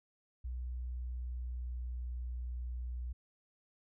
sine tone with pitch glide, 61.74 to 61.07 Hz, B1 to B1, 0 to -19 cents, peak -37 dBFS, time 0.44-3.13 s, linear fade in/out 10 ms, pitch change -19 cents, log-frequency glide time 0.64-2.05 s, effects none

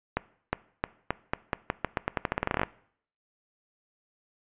accelerating click train, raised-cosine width 0.5 ms, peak -10 dBFS, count 22, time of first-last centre 0.17-2.633 s, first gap 360 ms, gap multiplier 0.86, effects noise-tail reverb RT60 0.6 s tail -20 dB re dry + resampled to 8000 Hz

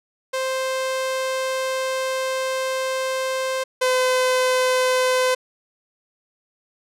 sawtooth tone pair in turn, 523.3 / 510.5 Hz, C5 / C5, 0 / -43 cents, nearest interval unison, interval 43 cents, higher first, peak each -18 / -13 dBFS, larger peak second, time 0.33-3.64 / 3.81-5.35 s, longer first, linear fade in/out 10 ms, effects low-pass 11000 Hz 12 dB/octave

